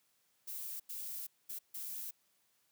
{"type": "noise bursts at uneven times", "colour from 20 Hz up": "violet", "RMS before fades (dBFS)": -43, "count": 4, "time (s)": [[0.47, 0.8], [0.89, 1.27], [1.49, 1.59], [1.74, 2.11]], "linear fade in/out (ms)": 10, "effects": ["white hiss -75 dBFS RMS until 2.71 s", "high-pass 80 Hz 12 dB/octave"]}